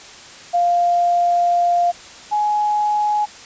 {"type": "tone pair in turn", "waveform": "sine", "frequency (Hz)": [698.5, 839], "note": ["F5", "G#5"], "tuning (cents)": [0, 17], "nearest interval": "minor third", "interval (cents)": 317, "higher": "second", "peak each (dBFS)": [-13, -15], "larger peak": "first", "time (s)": [[0.53, 1.92], [2.31, 3.26]], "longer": "first", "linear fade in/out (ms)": 20, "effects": ["white hiss -39 dBFS RMS until 3.45 s", "resampled to 16000 Hz"]}